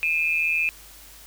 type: tone pair together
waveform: sine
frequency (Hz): 2431 / 2592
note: D#7 / E7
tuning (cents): -41 / -30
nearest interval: minor second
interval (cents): 111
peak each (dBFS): -23 / -23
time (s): 0.03-0.69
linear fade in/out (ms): 0
effects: added 50 Hz sine -51 dBFS peak until 1.26 s + white hiss -47 dBFS RMS until 1.26 s